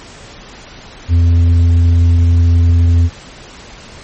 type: tone with tanh clipping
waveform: sine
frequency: 85.2 Hz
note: F2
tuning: 42 cents flat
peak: -7 dBFS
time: 1.08-3.1 s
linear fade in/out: 50 ms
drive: 5 dB
effects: pink hiss -35 dBFS RMS until 4.03 s + MP3 32 kbps